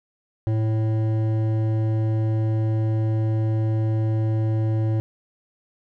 sine tone with hard clipping, 110 Hz, A2, in tune, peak -21 dBFS, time 0.47-5 s, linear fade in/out 0 ms, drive 11 dB, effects none

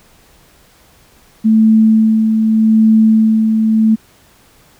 sine tone with tremolo, 220 Hz, A3, in tune, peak -5 dBFS, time 1.44-3.96 s, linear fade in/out 20 ms, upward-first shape sine, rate 0.83 Hz, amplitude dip 40%, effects pink hiss -48 dBFS RMS until 4.79 s

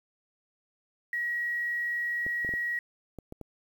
sine tone, 1908 Hz, A#6, 40 cents sharp, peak -28 dBFS, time 1.13-2.79 s, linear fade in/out 2 ms
clicks, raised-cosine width 2 ms, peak -27 dBFS, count 7, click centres 2.265 / 2.448 / 2.491 / 2.538 / 3.187 / 3.324 / 3.413 s
effects 9-bit

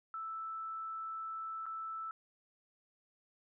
sine tone with dropouts, 1318.5 Hz, E6, in tune, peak -39 dBFS, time 0.14-2.11 s, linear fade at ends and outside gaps 1 ms, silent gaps 1.657-1.664 s, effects none

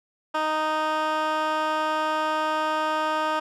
15% pulse tone with band-pass filter, 310.3 Hz, D#4, 5 cents flat, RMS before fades -25 dBFS, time 0.34-3.4 s, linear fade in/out 10 ms, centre 1300 Hz, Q 1, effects none

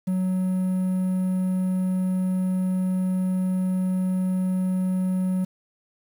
triangle tone with quantisation, 185.4 Hz, F#3, 4 cents sharp, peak -19 dBFS, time 0.07-5.45 s, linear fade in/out 10 ms, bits 8, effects none

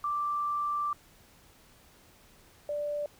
sine tone pair in turn, 1174.7 / 587.4 Hz, D6 / D5, 0 / 0 cents, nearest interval octave, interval 1200 cents, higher first, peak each -28 / -30 dBFS, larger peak first, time 0.04-0.93 / 2.69-3.06 s, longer first, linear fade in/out 2 ms, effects pink hiss -59 dBFS RMS until 3.19 s

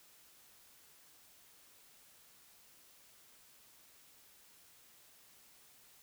silence, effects white hiss -63 dBFS RMS until 6.02 s

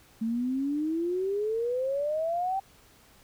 sine exponential sweep, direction up, 220 to 786 Hz, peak -26 dBFS, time 0.21-2.6 s, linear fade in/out 10 ms, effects pink hiss -58 dBFS RMS until 3.23 s

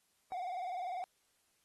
triangle tone with vibrato, 729 Hz, F#5, 26 cents flat, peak -35 dBFS, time 0.32-1.04 s, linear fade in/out 0 ms, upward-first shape square, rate 20 Hz, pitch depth 61 cents each way, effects white hiss -75 dBFS RMS until 1.64 s + AAC 32 kbps

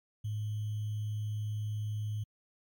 sine tone with sample-and-hold, 106.2 Hz, G#2, 39 cents sharp, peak -32 dBFS, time 0.24-2.24 s, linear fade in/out 10 ms, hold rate 3150 Hz, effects MP3 96 kbps

